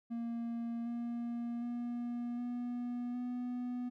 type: tone with pitch steps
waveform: triangle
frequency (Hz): 233.2 / 236.5 / 239.8 / 243.1 / 246.5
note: A#3 / A#3 / A#3 / B3 / B3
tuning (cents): +1 / +25 / +49 / -27 / -3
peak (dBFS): -34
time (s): 0.1-3.9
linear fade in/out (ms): 20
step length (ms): 760
effects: none